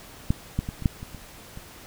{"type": "clicks", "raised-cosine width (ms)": 5, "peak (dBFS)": [-8, -11, -18, -22, -7, -23, -26, -26], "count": 8, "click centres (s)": [0.305, 0.59, 0.689, 0.823, 0.858, 1.029, 1.147, 1.574], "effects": ["pink hiss -46 dBFS RMS until 1.86 s"]}